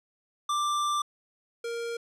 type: tone pair in turn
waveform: square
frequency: 1180 / 467 Hz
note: D6 / A#4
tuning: +8 / +3 cents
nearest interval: octave + major third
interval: 1605 cents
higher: first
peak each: -26 / -32 dBFS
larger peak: first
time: 0.49-1.02 / 1.64-1.97 s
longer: first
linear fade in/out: 5 ms
effects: low-pass 9000 Hz 12 dB/octave